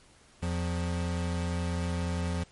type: tone pair together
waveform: square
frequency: 84.9 / 175.79 Hz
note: F2 / F3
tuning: -48 / +12 cents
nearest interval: octave + minor second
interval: 1260 cents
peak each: -31 / -34 dBFS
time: 0.42-2.44 s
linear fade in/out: 10 ms
effects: pink hiss -59 dBFS RMS until 2.51 s + MP3 48 kbps